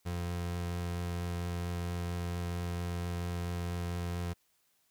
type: tone with vibrato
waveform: 30% pulse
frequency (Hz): 87.2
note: F2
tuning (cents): -2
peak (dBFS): -31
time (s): 0.05-4.34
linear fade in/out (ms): 20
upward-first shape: triangle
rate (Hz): 4.4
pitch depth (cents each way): 11
effects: white hiss -73 dBFS RMS until 4.9 s